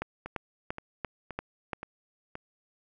two click trains, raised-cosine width 0.5 ms, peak -17 / -23 dBFS, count 6 / 5, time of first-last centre 0.02-1.732 / 0.26-2.354 s, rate 2.92 / 1.91 Hz, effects none

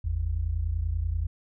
sine tone pair together, 51.66 / 82 Hz, G#1 / E2, -8 / -9 cents, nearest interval minor sixth, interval 799 cents, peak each -29 / -27 dBFS, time 0.04-1.27 s, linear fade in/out 10 ms, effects none

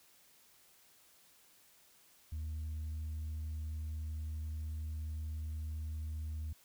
sine tone with tanh clipping, 77.78 Hz, D#2, in tune, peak -38 dBFS, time 2.32-6.53 s, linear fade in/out 5 ms, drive 1 dB, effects white hiss -65 dBFS RMS until 6.64 s

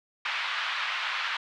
pink band-pass noise, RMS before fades -31 dBFS, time 0.25-1.37 s, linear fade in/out 5 ms, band 1100 to 3600 Hz, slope 24 dB/octave, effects none

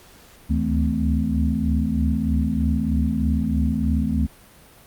sine tone cluster, 72.1 / 75.3 / 160.7 / 217.9 / 256.1 Hz, D2 / D2 / E3 / A3 / C4, -31 / +44 / -44 / -17 / -37 cents, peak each -27 / -23 / -27 / -23 / -26 dBFS, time 0.49-4.27 s, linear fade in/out 20 ms, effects pink hiss -49 dBFS RMS until 4.86 s + Opus 48 kbps

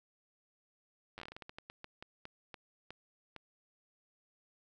slowing click train, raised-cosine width 0.3 ms, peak -30 dBFS, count 19, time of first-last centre 1.18-3.363 s, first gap 9 ms, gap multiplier 1.26, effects none

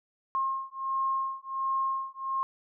sine beating tone pair, 1070 / 1071.4 Hz, C6 / C6, +38 / +41 cents, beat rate 1.4 Hz, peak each -31 dBFS, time 0.35-2.43 s, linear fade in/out 0 ms, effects none

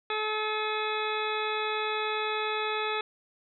harmonic tone with a mistuned harmonic, 430 Hz, A4, 40 cents flat, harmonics 1 / 2 / 3 / 4 / 5 / 6 / 8 / 9, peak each -33 / -35 / -34 / -39 / -40 / -36 / -38 / -42 dBFS, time 0.1-3.01 s, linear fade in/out 2 ms, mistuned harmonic 6, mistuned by -25 cents, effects none

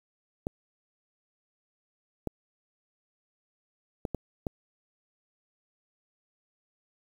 clicks, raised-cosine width 2 ms, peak -17 dBFS, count 5, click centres 0.469 / 2.273 / 4.052 / 4.147 / 4.468 s, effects 8-bit

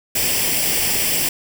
white noise with comb filter, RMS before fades -19 dBFS, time 0.15-1.29 s, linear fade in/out 5 ms, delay 0.38 ms, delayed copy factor +0.65, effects none

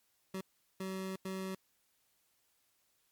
25% pulse tone bursts at uneven times, 189.6 Hz, F#3, 43 cents sharp, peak -34 dBFS, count 3, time 0.34-0.41 / 0.8-1.16 / 1.25-1.55 s, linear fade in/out 5 ms, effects white hiss -75 dBFS RMS until 3.11 s + MP3 96 kbps

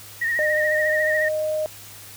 sine tone with vibrato, 1864.7 Hz, A#6, in tune, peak -20 dBFS, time 0.21-1.29 s, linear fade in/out 10 ms, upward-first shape triangle, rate 14 Hz, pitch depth 59 cents each way
sine tone with pitch glide, 610 to 617.8 Hz, D#5 to D#5, -34 to -12 cents, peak -21 dBFS, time 0.39-1.66 s, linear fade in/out 0 ms, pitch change +22 cents, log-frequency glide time 0.53-1.07 s
effects added 102 Hz sine -49 dBFS peak until 2.16 s + white hiss -42 dBFS RMS until 2.16 s

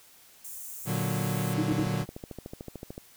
white high-pass noise, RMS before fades -41 dBFS, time 0.44-1.54 s, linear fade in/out 10 ms, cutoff 6400 Hz, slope 48 dB/octave
40% pulse chord, Bb augmented, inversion none, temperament equal, 116.54 / 146.83 / 185 Hz, Bb2 / D3 / F#3, 0 / 0 / 0 cents, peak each -31 dBFS, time 0.85-2.06 s, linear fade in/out 50 ms
sine tone bursts, 310.4 Hz, D#4, 4 cents flat, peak -25 dBFS, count 3, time 1.58-1.829 s, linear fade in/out 2 ms, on 49 ms, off 51 ms
click train, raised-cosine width 2 ms, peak -25 dBFS, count 18, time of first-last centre 1.72-2.979 s, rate 13.5 Hz
effects white hiss -56 dBFS RMS until 3.16 s

